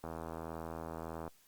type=click train; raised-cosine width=1 ms; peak=-28 dBFS; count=102; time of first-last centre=0.04-1.278 s; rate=81.6 Hz; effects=white hiss -67 dBFS RMS until 1.47 s + Opus 48 kbps